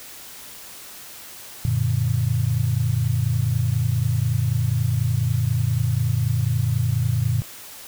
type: chord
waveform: sine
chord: Gb augmented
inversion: none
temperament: equal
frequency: 92.5 / 116.54 / 146.83 Hz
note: Gb2 / Bb2 / D3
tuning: 0 / 0 / 0 cents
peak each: -25 / -20 / -25 dBFS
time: 1.65-7.42 s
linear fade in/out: 0 ms
effects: white hiss -40 dBFS RMS until 7.87 s